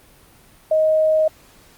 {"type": "tone", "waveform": "sine", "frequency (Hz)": 627, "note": "D#5", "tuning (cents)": 13, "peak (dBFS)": -13, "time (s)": [0.71, 1.28], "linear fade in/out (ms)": 5, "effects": ["pink hiss -50 dBFS RMS until 1.77 s", "Opus 32 kbps"]}